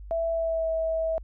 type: tone with pitch glide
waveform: sine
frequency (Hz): 662 to 648.4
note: E5 to E5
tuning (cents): +7 to -29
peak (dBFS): -24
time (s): 0.11-1.18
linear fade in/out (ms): 0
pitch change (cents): -36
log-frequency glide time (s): 0.3-0.69
effects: added 50 Hz sine -39 dBFS peak until 1.23 s